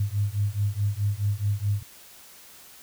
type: beating tone pair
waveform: sine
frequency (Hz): 100 / 104.7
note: G2 / G#2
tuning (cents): +35 / +15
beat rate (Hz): 4.7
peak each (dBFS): -26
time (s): 0-1.83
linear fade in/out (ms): 5
effects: white hiss -49 dBFS RMS until 2.82 s